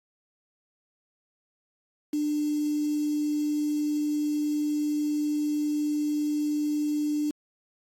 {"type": "tone with quantisation", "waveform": "sine", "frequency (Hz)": 297.9, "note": "D4", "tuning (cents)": 25, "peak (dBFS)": -24, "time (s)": [2.13, 7.31], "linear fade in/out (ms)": 5, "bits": 7, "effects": ["AAC 48 kbps"]}